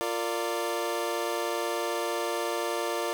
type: chord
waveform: 25% pulse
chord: Bb major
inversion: second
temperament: equal with one note detuned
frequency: 349.2 / 459.5 / 587.3 Hz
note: F4 / Bb4 / D5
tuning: 0 / -25 / 0 cents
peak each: -29 dBFS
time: 0.01-3.13 s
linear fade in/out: 0 ms
effects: none